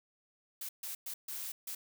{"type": "noise bursts at uneven times", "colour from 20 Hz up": "blue", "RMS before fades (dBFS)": -41, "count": 5, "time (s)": [[0.61, 0.69], [0.83, 0.95], [1.06, 1.14], [1.28, 1.52], [1.67, 1.75]], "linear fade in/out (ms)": 5, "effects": []}